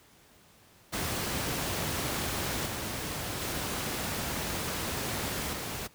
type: noise with level steps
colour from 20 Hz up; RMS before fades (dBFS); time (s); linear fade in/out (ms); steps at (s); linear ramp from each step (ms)
pink; -32 / -35 / -33 / -36; 0.92-5.88; 20; 2.66 / 3.41 / 5.53; 2
effects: pink hiss -59 dBFS RMS until 5.94 s + high-pass 60 Hz 12 dB/octave